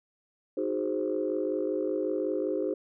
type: chord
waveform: sine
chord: Ab dominant seventh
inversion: second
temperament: equal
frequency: 311.1 / 370 / 415.3 / 523.3 Hz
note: Eb4 / Gb4 / Ab4 / C5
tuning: 0 / 0 / 0 / 0 cents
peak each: -32 dBFS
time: 0.57-2.74 s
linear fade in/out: 5 ms
effects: tanh soft clip ceiling -18 dBFS